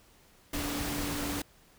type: tone in noise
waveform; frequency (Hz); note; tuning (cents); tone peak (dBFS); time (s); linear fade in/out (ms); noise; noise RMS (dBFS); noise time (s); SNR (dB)
sine; 289.1; D4; -27; -36; 0.53-1.42; 5; pink; -35; 0.53-1.42; -4
effects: pink hiss -61 dBFS RMS until 1.78 s